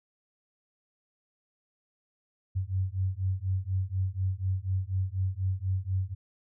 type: beating tone pair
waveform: sine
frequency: 92.5 / 96.6 Hz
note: F#2 / G2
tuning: 0 / -25 cents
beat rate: 4.1 Hz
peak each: -30 dBFS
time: 2.55-6.15 s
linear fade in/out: 20 ms
effects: none